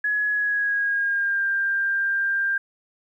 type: tone with pitch glide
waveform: sine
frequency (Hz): 1686 to 1591.4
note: G#6 to G6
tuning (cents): +26 to +26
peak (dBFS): -20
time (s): 0.04-2.58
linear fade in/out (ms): 5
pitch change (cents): -100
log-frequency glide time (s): 0.3-1.45
effects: 10-bit